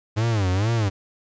45% pulse tone with vibrato, 103.1 Hz, G#2, 12 cents flat, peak -19 dBFS, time 0.16-0.9 s, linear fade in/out 20 ms, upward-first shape sine, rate 2.2 Hz, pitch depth 220 cents each way, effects resampled to 16000 Hz + 10-bit

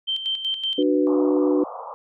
sine tone with tremolo, 3125 Hz, G7, 6 cents flat, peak -21 dBFS, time 0.07-0.83 s, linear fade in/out 20 ms, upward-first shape square, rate 5.3 Hz, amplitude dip 60%
sine chord, B minor, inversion first, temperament just, 296.3 / 370.4 / 493.9 Hz, D4 / F#4 / B4, +15 / +2 / 0 cents, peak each -19 / -22 / -23 dBFS, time 0.78-1.64 s, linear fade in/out 5 ms
white band-pass noise, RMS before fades -35 dBFS, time 1.07-1.94 s, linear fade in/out 0 ms, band 480 to 1200 Hz, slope 96 dB/octave
effects none

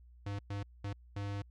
square tone bursts at uneven times, 100.8 Hz, G2, 49 cents sharp, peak -37 dBFS, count 4, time 0.26-0.39 / 0.5-0.63 / 0.84-0.93 / 1.16-1.42 s, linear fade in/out 5 ms, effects added 60 Hz sine -55 dBFS peak until 1.5 s + low-pass 5000 Hz 12 dB/octave

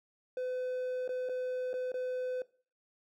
triangle tone with dropouts, 506 Hz, B4, 42 cents sharp, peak -31 dBFS, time 0.37-2.42 s, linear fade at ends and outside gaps 2 ms, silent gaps 1.078-1.091 / 1.289-1.294 / 1.732-1.739 / 1.919-1.941 s, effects noise-tail reverb RT60 0.4 s tail -19 dB re dry

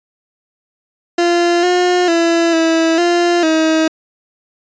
30% pulse tone with pitch steps, 345.7 / 358.4 / 335.4 / 326.6 / 347.3 / 318.1 Hz, F4 / F4 / E4 / E4 / F4 / D#4, -18 / +45 / +30 / -16 / -10 / +38 cents, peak -8 dBFS, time 1.18-3.88 s, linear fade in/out 5 ms, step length 450 ms, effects resampled to 16000 Hz

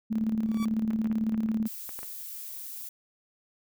sine tone with tremolo, 220 Hz, A3, in tune, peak -23 dBFS, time 0.1-1.68 s, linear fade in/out 20 ms, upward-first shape square, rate 18 Hz, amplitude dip 50%
sawtooth tone with exponential growth, 1147 Hz, D6, 41 cents flat, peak -30 dBFS, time 0.44-0.65 s, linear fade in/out 5 ms, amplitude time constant 45 ms
clicks, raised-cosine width 0.5 ms, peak -28 dBFS, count 8, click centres 0.91 / 1.057 / 1.115 / 1.344 / 1.488 / 1.892 / 1.99 / 2.031 s
violet noise, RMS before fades -40 dBFS, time 1.66-2.89 s, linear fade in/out 5 ms
effects none

